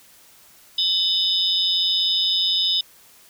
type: tone cluster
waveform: sine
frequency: 2996 / 3583 / 3764 / 5080 Hz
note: F#7 / A7 / A#7 / D#8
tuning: +21 / +31 / +16 / +35 cents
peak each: -25 / -21 / -24 / -25 dBFS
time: 0.78-2.81 s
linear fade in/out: 5 ms
effects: white hiss -51 dBFS RMS until 3.29 s